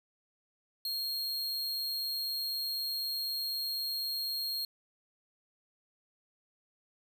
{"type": "tone", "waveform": "45% pulse", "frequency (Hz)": 4248, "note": "C8", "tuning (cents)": 25, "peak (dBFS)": -32, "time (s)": [0.85, 4.65], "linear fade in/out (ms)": 2, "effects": []}